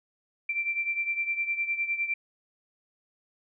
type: beating tone pair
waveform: sine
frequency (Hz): 2349 / 2358.8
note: D7 / D7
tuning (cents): 0 / +7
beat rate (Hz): 9.8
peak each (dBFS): -28 / -33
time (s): 0.49-2.14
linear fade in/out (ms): 5
effects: none